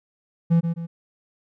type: tone with echo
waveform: triangle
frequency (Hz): 167.7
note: E3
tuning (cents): +30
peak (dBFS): -12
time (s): 0.5-0.61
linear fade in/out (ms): 20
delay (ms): 130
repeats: 2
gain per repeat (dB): -7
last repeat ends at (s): 0.87
effects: none